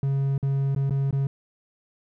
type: tone with dropouts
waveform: triangle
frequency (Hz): 137.4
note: C#3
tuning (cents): -15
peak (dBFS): -19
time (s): 0.03-1.27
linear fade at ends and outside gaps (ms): 2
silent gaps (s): 0.379-0.428 / 0.749-0.762 / 0.896-0.907 / 1.109-1.127
effects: none